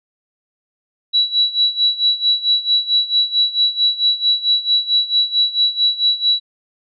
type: tone with tremolo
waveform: sine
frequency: 3920 Hz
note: B7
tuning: 14 cents flat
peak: -10 dBFS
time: 1.13-6.4 s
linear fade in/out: 20 ms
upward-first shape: sine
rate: 4.5 Hz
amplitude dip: 85%
effects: none